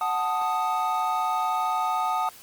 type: chord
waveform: triangle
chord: D# diminished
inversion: first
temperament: equal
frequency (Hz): 740 / 880 / 1244.5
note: F#5 / A5 / D#6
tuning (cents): 0 / 0 / 0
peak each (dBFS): -26 / -26 / -25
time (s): 0.01-2.29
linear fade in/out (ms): 2
effects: white hiss -48 dBFS RMS until 2.42 s + Opus 32 kbps